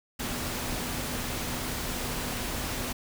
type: tone in noise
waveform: sine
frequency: 246.9 Hz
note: B3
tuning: in tune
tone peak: -41 dBFS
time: 0.19-2.93 s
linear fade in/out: 10 ms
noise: pink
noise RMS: -33 dBFS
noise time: 0.19-2.93 s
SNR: -11 dB
effects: none

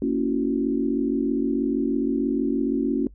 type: chord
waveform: sine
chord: F# dominant seventh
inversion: first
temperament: just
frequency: 231.2 / 277.5 / 333 / 370 Hz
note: A#3 / C#4 / E4 / F#4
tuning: -14 / +2 / +18 / 0 cents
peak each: -26 / -23 / -29 / -28 dBFS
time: 0.02-3.07 s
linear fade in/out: 2 ms
effects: noise-tail reverb RT60 0.1 s tail -22 dB re dry + added 50 Hz sine -44 dBFS peak until 3.14 s

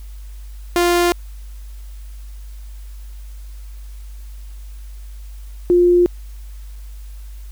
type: tone pair in turn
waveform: sawtooth / sine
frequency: 349.2 / 352.6 Hz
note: F4 / F4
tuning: 0 / +17 cents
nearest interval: unison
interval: 17 cents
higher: second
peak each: -9 / -9 dBFS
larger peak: neither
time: 0.76-1.12 / 5.7-6.06 s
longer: neither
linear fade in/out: 0 ms
effects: added 50 Hz sine -31 dBFS peak until 7.51 s + white hiss -51 dBFS RMS until 7.51 s

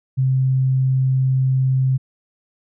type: tone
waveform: sine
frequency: 131.3 Hz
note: C3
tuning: 6 cents sharp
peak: -14 dBFS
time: 0.17-1.98 s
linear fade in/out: 20 ms
effects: none

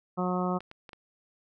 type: harmonic tone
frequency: 181.3 Hz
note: F#3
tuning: 35 cents flat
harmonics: 1 / 2 / 3 / 4 / 5 / 6 / 7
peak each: -29 / -34 / -36 / -35 / -39 / -37 / -37 dBFS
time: 0.17-0.59 s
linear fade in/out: 20 ms
type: clicks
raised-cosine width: 0.3 ms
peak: -29 dBFS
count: 4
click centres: 0.606 / 0.714 / 0.892 / 0.932 s
effects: none

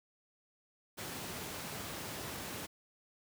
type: high-pass noise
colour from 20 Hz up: pink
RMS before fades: -43 dBFS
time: 0.97-2.67 s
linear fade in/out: 20 ms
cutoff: 100 Hz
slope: 12 dB/octave
effects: none

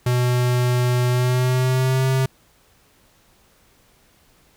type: tone with pitch glide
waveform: square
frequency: 123.8 to 131.92 Hz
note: B2 to C3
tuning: +5 to +15 cents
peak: -17 dBFS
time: 0.06-2.26 s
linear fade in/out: 5 ms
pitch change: +110 cents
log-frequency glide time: 1.09-2.07 s
effects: pink hiss -57 dBFS RMS until 4.56 s

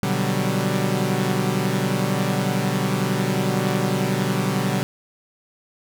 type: chord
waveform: sawtooth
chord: G major seventh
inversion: first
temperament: equal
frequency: 123.47 / 146.83 / 185 / 196 Hz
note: B2 / D3 / F#3 / G3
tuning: 0 / 0 / 0 / 0 cents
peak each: -22 / -22 / -21 / -21 dBFS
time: 0.03-4.83 s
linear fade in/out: 0 ms
effects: none

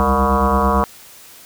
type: tone with frequency modulation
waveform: sine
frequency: 594 Hz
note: D5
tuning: 20 cents sharp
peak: -12 dBFS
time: 0-0.84 s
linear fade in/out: 0 ms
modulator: 131 Hz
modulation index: 4.8
effects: white hiss -42 dBFS RMS until 1.45 s

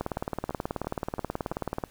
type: two click trains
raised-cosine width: 1 ms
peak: -22 / -15 dBFS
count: 5 / 35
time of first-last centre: 0.17-1.521 / 0.01-1.838 s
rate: 2.96 / 18.6 Hz
effects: pink hiss -57 dBFS RMS until 1.9 s

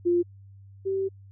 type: tone pair in turn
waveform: sine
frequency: 349.2 / 386.5 Hz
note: F4 / G4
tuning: 0 / -24 cents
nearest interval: major second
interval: 176 cents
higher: second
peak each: -19 / -24 dBFS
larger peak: first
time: 0.05-0.23 / 0.85-1.09 s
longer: second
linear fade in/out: 20 ms
effects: added 98 Hz sine -46 dBFS peak until 1.31 s

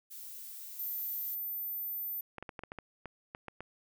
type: noise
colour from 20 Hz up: violet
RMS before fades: -46 dBFS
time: 0.1-1.36 s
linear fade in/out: 20 ms
type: tone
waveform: sine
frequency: 14080 Hz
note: A9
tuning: in tune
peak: -35 dBFS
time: 0.79-2.21 s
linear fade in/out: 5 ms
type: clicks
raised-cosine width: 0.5 ms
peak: -27 dBFS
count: 11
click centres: 2.383 / 2.426 / 2.492 / 2.592 / 2.636 / 2.719 / 2.787 / 3.057 / 3.349 / 3.483 / 3.606 s
effects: none

